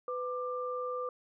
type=tone pair together; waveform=sine; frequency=500 / 1187.6 Hz; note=B4 / D6; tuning=+21 / +19 cents; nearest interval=octave + minor third; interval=1498 cents; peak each=-35 / -37 dBFS; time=0.08-1.09 s; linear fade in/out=2 ms; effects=none